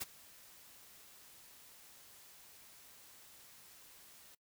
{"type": "noise with ADSR envelope", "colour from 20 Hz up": "white", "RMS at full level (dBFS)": -38, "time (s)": [0, 4.35], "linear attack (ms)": 18, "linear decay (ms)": 25, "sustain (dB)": -21, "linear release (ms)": 6, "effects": ["noise-tail reverb RT60 0.1 s tail -21 dB re dry"]}